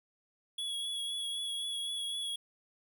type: tone with vibrato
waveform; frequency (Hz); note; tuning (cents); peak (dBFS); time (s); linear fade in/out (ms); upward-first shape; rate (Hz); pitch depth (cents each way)
square; 3358; G#7; +18; -35; 0.58-2.36; 5; triangle; 3.9; 26
effects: none